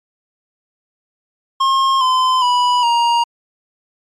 square tone with pitch steps, 1072 / 1026.6 / 983 / 941.4 Hz, C6 / C6 / B5 / A#5, +42 / -33 / -8 / +17 cents, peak -12 dBFS, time 1.6-3.24 s, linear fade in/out 10 ms, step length 410 ms, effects low-pass 5000 Hz 12 dB/octave + MP3 96 kbps

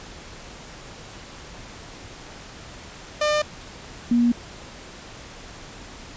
sawtooth / sine tone pair in turn, 601 / 238.5 Hz, D5 / A#3, +40 / +40 cents, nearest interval octave + major third, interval 1600 cents, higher first, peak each -15 dBFS, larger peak neither, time 3.21-3.42 / 4.11-4.32 s, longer neither, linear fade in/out 5 ms, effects pink hiss -41 dBFS RMS until 6.16 s + resampled to 16000 Hz

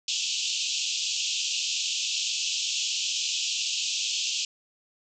pink band-pass noise, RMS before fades -29 dBFS, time 0.08-4.45 s, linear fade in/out 2 ms, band 2600 to 7400 Hz, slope 96 dB/octave, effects none

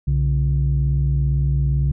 sine tone pair together, 62.85 / 140.6 Hz, B1 / C#3, +31 / +25 cents, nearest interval octave + major second, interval 1394 cents, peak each -17 dBFS, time 0.07-1.92 s, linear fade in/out 10 ms, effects tanh soft clip ceiling -11 dBFS

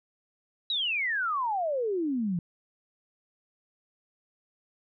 sine exponential sweep, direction down, 3951 to 164.81 Hz, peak -26 dBFS, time 0.7-2.39 s, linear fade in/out 2 ms, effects none

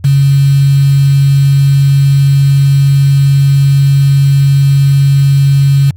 sine tone with quantisation, 138.7 Hz, C#3, 1 cent sharp, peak -4 dBFS, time 0.04-5.91 s, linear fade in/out 10 ms, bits 4, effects added 90 Hz sine -29 dBFS peak until 5.96 s + AAC 64 kbps

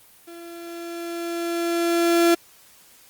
35% pulse tone with level ramp, 340 Hz, F4, 46 cents flat, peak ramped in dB -37 to -12 dBFS, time 0.27-2.35 s, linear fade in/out 10 ms, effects white hiss -52 dBFS RMS until 3.09 s + Opus 32 kbps

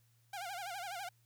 sawtooth tone with vibrato, 750 Hz, F#5, 23 cents sharp, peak -37 dBFS, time 0.33-1.09 s, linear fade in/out 5 ms, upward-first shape sine, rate 12 Hz, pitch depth 150 cents each way, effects added 116 Hz sine -68 dBFS peak until 1.25 s + white hiss -75 dBFS RMS until 1.25 s

